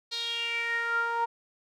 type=tone with band-pass filter sweep; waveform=sawtooth; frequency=466.2 Hz; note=A#4; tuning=in tune; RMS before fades=-30 dBFS; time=0.11-1.26 s; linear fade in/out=20 ms; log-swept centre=4200 to 970 Hz; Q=6.7; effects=none